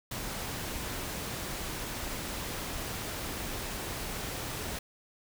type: noise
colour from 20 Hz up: pink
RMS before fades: -37 dBFS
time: 0.11-4.79 s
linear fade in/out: 5 ms
effects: none